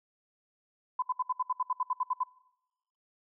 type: tone bursts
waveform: sine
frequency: 1011 Hz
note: B5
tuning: 40 cents sharp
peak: -26 dBFS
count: 13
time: 0.99-2.235 s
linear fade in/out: 5 ms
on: 33 ms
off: 68 ms
effects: noise-tail reverb RT60 1.0 s tail -24 dB re dry